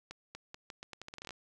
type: accelerating click train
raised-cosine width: 0.2 ms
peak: -27 dBFS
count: 15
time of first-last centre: 0.11-1.307 s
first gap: 240 ms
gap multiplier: 0.81
effects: none